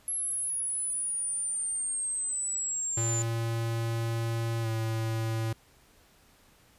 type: exponential sweep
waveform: sine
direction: down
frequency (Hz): 11175 to 7090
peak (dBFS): -29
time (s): 0.08-3.22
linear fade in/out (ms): 0
type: tone with pitch glide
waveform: square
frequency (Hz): 114.9 to 112.41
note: A#2 to A2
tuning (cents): -25 to +38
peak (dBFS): -29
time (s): 2.97-5.53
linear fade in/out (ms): 5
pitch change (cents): -37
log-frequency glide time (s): 4.62-4.67
effects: pink hiss -61 dBFS RMS until 6.78 s + resampled to 32000 Hz